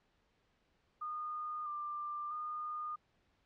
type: tone with pitch steps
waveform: sine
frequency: 1224 / 1188 / 1221 Hz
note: D#6 / D6 / D#6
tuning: -29 / +20 / -33 cents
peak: -38 dBFS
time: 1.01-2.96 s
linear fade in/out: 10 ms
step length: 650 ms
effects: pink hiss -75 dBFS RMS until 3.45 s + low-pass 4000 Hz 12 dB/octave